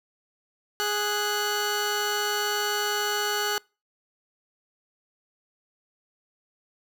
15% pulse tone pair together, 415 / 1478 Hz, G#4 / F#6, -1 / -2 cents, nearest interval octave + minor seventh, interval 2199 cents, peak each -21 dBFS, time 0.8-3.58 s, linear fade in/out 0 ms, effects noise-tail reverb RT60 0.3 s tail -26 dB re dry

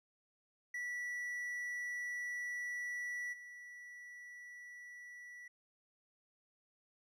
triangle tone with level steps, 1950 Hz, B6, 23 cents flat, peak -37 / -48 dBFS, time 0.74-5.48 s, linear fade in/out 5 ms, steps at 3.32 s, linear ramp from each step 20 ms, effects none

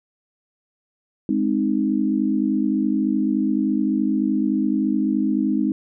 sine chord, Ab major, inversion none, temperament equal, 207.7 / 261.6 / 311.1 Hz, Ab3 / C4 / Eb4, 0 / 0 / 0 cents, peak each -22 dBFS, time 1.29-5.72 s, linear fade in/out 2 ms, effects none

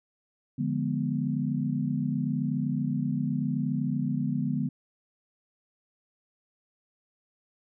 sine chord, D diminished seventh, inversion none, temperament equal, 146.83 / 174.61 / 207.7 / 246.9 Hz, D3 / F3 / Ab3 / Cb4, 0 / 0 / 0 / 0 cents, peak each -30 / -34 / -32 / -30 dBFS, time 0.58-4.69 s, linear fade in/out 10 ms, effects none

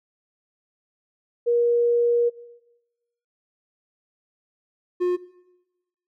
sine / triangle tone pair in turn, 475.2 / 357.9 Hz, A#4 / F4, +33 / +42 cents, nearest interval perfect fourth, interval 491 cents, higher first, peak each -17 dBFS, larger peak neither, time 1.46-2.3 / 5-5.17 s, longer first, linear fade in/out 20 ms, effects noise-tail reverb RT60 1.0 s tail -19 dB re dry

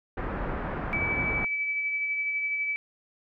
pink low-pass noise, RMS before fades -32 dBFS, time 0.17-1.45 s, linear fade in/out 5 ms, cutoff 1800 Hz, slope 24 dB/octave
sine tone with tremolo, 2300 Hz, D7, 37 cents flat, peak -25 dBFS, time 0.93-2.76 s, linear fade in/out 0 ms, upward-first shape sine, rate 12 Hz, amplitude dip 30%
effects none

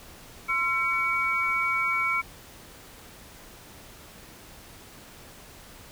sine tone cluster, 1046 / 1351 / 2255 Hz, C6 / E6 / C#7, -1 / +42 / +29 cents, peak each -33 / -28 / -25 dBFS, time 0.48-2.22 s, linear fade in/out 20 ms, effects pink hiss -48 dBFS RMS until 5.91 s

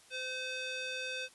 square tone with band-pass filter, 514 Hz, C5, 31 cents flat, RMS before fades -39 dBFS, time 0.1-1.29 s, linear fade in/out 50 ms, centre 3000 Hz, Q 1.5, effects white hiss -60 dBFS RMS until 1.34 s + resampled to 24000 Hz

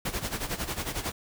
pink noise with tremolo, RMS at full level -30 dBFS, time 0.05-1.12 s, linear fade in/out 5 ms, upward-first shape sine, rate 11 Hz, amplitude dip 75%, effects none

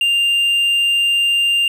triangle tone, 2794 Hz, F7, in tune, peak -11 dBFS, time 0.01-1.68 s, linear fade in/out 2 ms, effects none

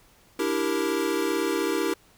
square chord, E half-diminished seventh, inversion third, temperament equal, 293.7 / 329.6 / 392 / 466.2 Hz, D4 / E4 / G4 / Bb4, 0 / 0 / 0 / 0 cents, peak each -32 / -29 / -29 / -31 dBFS, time 0.39-1.94 s, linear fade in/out 5 ms, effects pink hiss -58 dBFS RMS until 2.17 s

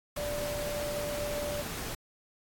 sine tone in noise, 586 Hz, D5, 4 cents flat, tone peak -33 dBFS, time 0.17-1.62 s, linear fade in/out 5 ms, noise pink, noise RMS -38 dBFS, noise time 0.16-1.95 s, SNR +2 dB, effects AAC 64 kbps

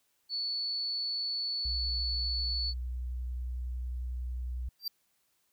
sine tone, 4442 Hz, C#8, 3 cents sharp, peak -31 dBFS, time 0.29-2.74 s, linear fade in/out 50 ms
sine tone with vibrato, 61.74 Hz, B1, in tune, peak -33 dBFS, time 1.65-4.69 s, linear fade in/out 5 ms, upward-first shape sine, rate 11 Hz, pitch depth 12 cents each way
square tone with exponential growth, 4700 Hz, D8, 1 cent sharp, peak -29 dBFS, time 4.79-4.88 s, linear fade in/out 5 ms, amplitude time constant 19 ms
effects white hiss -74 dBFS RMS until 5.52 s

